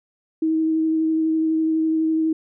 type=tone with vibrato; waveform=sine; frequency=318.8 Hz; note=D#4; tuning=42 cents sharp; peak=-17 dBFS; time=0.42-2.33 s; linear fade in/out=5 ms; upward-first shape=sine; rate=12 Hz; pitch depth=12 cents each way; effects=none